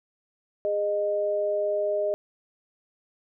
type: tone pair together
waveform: sine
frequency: 410.8 / 615.5 Hz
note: G#4 / D#5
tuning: -19 / -19 cents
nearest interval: perfect fifth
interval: 700 cents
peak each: -29 / -24 dBFS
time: 0.65-2.14 s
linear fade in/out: 0 ms
effects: none